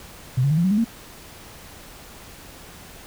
sine tone with pitch steps, 127.1 / 140.21 / 154.68 / 170.64 / 188.25 / 207.7 / 229.1 Hz, C3 / C#3 / D#3 / F3 / F#3 / G#3 / A#3, -50 / +20 / -10 / -40 / +30 / 0 / -30 cents, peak -16 dBFS, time 0.37-0.846 s, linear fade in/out 10 ms, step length 68 ms, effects pink hiss -43 dBFS RMS until 3.06 s

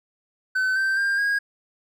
triangle tone with pitch steps, 1521 / 1558.4 / 1596.6 / 1635.8 Hz, F#6 / G6 / G6 / G#6, +47 / -11 / +31 / -27 cents, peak -18 dBFS, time 0.55-1.39 s, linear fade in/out 10 ms, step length 210 ms, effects none

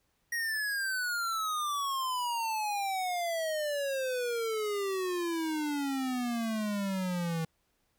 square exponential sweep, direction down, 1893 to 160.4 Hz, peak -31 dBFS, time 0.32-7.45 s, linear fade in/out 5 ms, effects pink hiss -75 dBFS RMS until 7.98 s

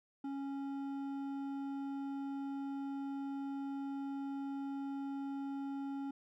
sine tone with hard clipping, 276.1 Hz, C#4, 7 cents flat, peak -40 dBFS, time 0.24-6.11 s, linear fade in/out 5 ms, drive 8 dB, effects none

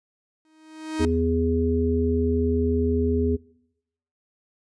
45% pulse tone with exponential growth, 314 Hz, D#4, 16 cents sharp, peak -21 dBFS, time 0.45-1.05 s, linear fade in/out 1 ms, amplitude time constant 130 ms
harmonic tone, 82.7 Hz, E2, 6 cents sharp, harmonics 1 / 3 / 5, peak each -24 / -24 / -24 dBFS, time 0.99-3.37 s, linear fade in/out 20 ms
effects noise-tail reverb RT60 0.8 s tail -23 dB re dry + resampled to 22050 Hz

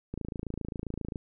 click train, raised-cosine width 3 ms, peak -22 dBFS, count 29, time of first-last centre 0.14-1.158 s, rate 27.5 Hz, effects none

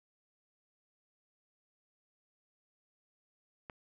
click, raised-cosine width 0.5 ms, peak -29 dBFS, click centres 3.698 s, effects none

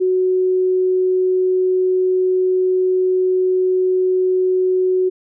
sine tone, 370.2 Hz, F#4, 1 cent sharp, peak -13 dBFS, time 0-5.1 s, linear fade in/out 20 ms, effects none

